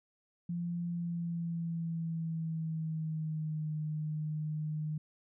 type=tone with pitch glide; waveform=sine; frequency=172.4 to 153.59 Hz; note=F3 to D#3; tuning=-22 to -22 cents; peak=-33 dBFS; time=0.49-4.98 s; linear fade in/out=5 ms; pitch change=-200 cents; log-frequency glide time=0.88-3.75 s; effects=none